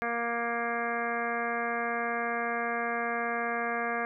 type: harmonic tone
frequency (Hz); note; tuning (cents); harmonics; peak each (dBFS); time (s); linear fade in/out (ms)
234.8; A#3; +13; 1 / 2 / 3 / 4 / 5 / 6 / 7 / 8 / 9 / 10; -39 / -36 / -34 / -45 / -36 / -42 / -35 / -47 / -38 / -47; 0.02-4.05; 0
effects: none